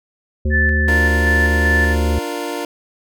harmonic tone, 74.9 Hz, D2, 35 cents sharp, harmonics 1 / 3 / 5 / 7, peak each -15 / -24 / -28 / -31 dBFS, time 0.45-2.19 s, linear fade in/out 5 ms
sine tone with tremolo, 1752 Hz, A6, 8 cents flat, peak -14 dBFS, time 0.5-1.96 s, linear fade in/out 50 ms, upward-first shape square, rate 2.6 Hz, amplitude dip 35%
25% pulse chord, Bb major, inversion first, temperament equal, 293.7 / 349.2 / 466.2 Hz, D4 / F4 / Bb4, 0 / 0 / 0 cents, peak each -23 dBFS, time 0.88-2.65 s, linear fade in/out 2 ms
effects none

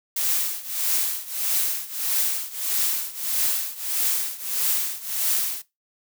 blue noise with tremolo, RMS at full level -21 dBFS, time 0.16-5.62 s, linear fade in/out 5 ms, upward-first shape triangle, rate 1.6 Hz, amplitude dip 90%, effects noise-tail reverb RT60 0.2 s tail -18 dB re dry

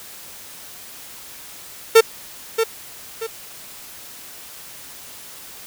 45% pulse tone with echo, 451.1 Hz, A4, 43 cents sharp, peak -6 dBFS, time 1.95-2.01 s, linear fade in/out 10 ms, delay 630 ms, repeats 2, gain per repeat -9 dB, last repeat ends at 3.27 s, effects white hiss -39 dBFS RMS until 5.66 s

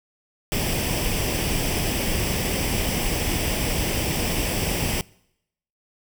pink noise with comb filter, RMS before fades -24 dBFS, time 0.52-5.01 s, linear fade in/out 0 ms, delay 0.37 ms, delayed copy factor +0.6, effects noise-tail reverb RT60 0.8 s tail -24 dB re dry

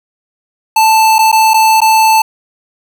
square tone with dropouts, 881 Hz, A5, 2 cents sharp, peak -6 dBFS, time 0.76-2.22 s, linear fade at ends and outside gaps 5 ms, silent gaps 1.184-1.189 / 1.317-1.326 / 1.536-1.541 / 1.805-1.816 s, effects none

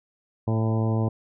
harmonic tone with a mistuned harmonic, 111.4 Hz, A2, 22 cents sharp, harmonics 1 / 2 / 3 / 4 / 5 / 6 / 7 / 8 / 9, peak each -22 / -28 / -32 / -34 / -36 / -38 / -39 / -40 / -41 dBFS, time 0.47-1.09 s, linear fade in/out 10 ms, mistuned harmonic 6, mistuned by -15 cents, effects none

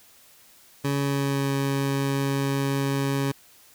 20% pulse tone with pitch glide, 140.3 to 138.05 Hz, C#3 to C#3, +21 to -7 cents, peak -18 dBFS, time 0.84-3.32 s, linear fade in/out 10 ms, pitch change -28 cents, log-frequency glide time 0.99-1.47 s, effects white hiss -54 dBFS RMS until 3.74 s

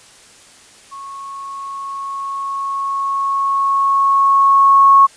sine tone with level ramp, 1100 Hz, C#6, 14 cents flat, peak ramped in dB -29 to -4 dBFS, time 0.91-5.07 s, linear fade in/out 20 ms, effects white hiss -44 dBFS RMS until 5.16 s + resampled to 22050 Hz

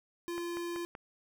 square tone, 344.5 Hz, F4, 24 cents flat, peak -36 dBFS, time 0.28-0.85 s, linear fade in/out 0 ms
click train, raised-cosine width 0.5 ms, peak -29 dBFS, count 4, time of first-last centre 0.38-0.951 s, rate 5.25 Hz
effects none

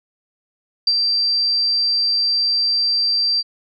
sine tone with ADSR envelope, 4699 Hz, D8, in tune, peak -11 dBFS, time 0.87-3.43 s, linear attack 4 ms, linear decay 49 ms, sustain -4 dB, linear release 35 ms, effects none

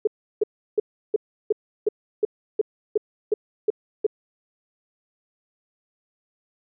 sine tone bursts, 425.2 Hz, G#4, 41 cents sharp, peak -15 dBFS, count 12, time 0.05-4.066 s, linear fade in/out 5 ms, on 23 ms, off 340 ms, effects none

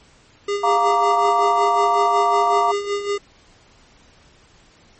square tone with tremolo, 405.9 Hz, G#4, 40 cents flat, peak -19 dBFS, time 0.48-3.18 s, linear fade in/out 5 ms, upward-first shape sine, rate 5.4 Hz, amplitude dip 65%
harmonic tone, 233.1 Hz, A#3, in tune, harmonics 3 / 4 / 5, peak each -19 / -19 / -19 dBFS, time 0.63-2.72 s, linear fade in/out 10 ms
effects pink hiss -52 dBFS RMS until 4.99 s + MP3 32 kbps

